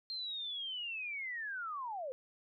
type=linear sweep; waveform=sine; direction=down; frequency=4200 to 493.9 Hz; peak=-38 dBFS; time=0.1-2.12 s; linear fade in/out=0 ms; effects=none